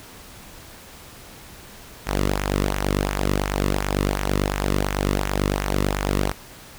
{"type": "tone with flanger", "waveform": "sawtooth", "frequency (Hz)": 49, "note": "G1", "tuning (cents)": 0, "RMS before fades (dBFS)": -23, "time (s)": [2.06, 6.33], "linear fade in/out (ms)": 20, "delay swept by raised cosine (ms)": [0.21, 1.31], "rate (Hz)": 2.8, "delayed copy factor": -0.65, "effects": ["pink hiss -43 dBFS RMS until 6.78 s"]}